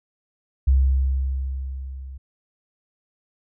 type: tone with level ramp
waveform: sine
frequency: 66.4 Hz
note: C2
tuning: 26 cents sharp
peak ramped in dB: -12 to -34 dBFS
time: 0.67-2.18 s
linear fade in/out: 10 ms
effects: none